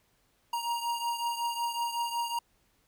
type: beating tone pair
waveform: square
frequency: 940 / 945.4 Hz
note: A#5 / A#5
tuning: +14 / +24 cents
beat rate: 5.4 Hz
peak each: -32 / -37 dBFS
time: 0.53-2.39 s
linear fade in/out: 5 ms
effects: pink hiss -70 dBFS RMS until 2.87 s